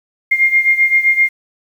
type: beating tone pair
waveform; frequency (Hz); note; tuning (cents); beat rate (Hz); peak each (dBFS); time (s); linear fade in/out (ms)
sine; 2117 / 2124.7; C7 / C7; +20 / +26; 7.7; -11 / -15; 0.31-1.29; 10
effects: 7-bit